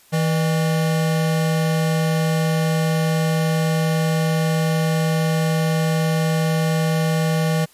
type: tone pair together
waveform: square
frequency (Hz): 161.26 / 608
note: E3 / D#5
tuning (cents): -38 / -40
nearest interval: octave + major seventh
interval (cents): 2298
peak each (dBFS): -18 / -28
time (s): 0.12-7.66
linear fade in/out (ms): 20
effects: white hiss -52 dBFS RMS until 7.73 s + resampled to 32000 Hz